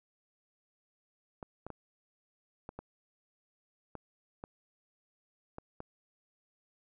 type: clicks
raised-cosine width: 1 ms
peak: -28 dBFS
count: 9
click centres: 1.428 / 1.666 / 1.703 / 2.691 / 2.79 / 3.953 / 4.439 / 5.584 / 5.804 s
effects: none